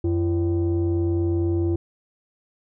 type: tone pair together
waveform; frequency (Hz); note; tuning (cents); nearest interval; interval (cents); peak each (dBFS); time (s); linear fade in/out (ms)
sine; 89.7 / 338; F2 / E4; +47 / +43; octave + major seventh; 2296; -20; 0.04-1.76; 5
effects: tanh soft clip ceiling -16 dBFS